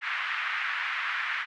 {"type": "band-pass noise", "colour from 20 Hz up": "white", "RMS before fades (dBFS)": -31, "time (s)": [0.01, 1.46], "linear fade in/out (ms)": 50, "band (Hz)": [1300, 2200], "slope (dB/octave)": 24, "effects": []}